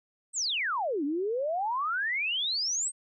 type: exponential two-way sweep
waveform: sine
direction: down then up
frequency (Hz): 8550 to 274.4 to 8550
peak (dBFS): -27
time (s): 0.33-2.92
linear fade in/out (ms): 50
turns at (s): 1.04
effects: none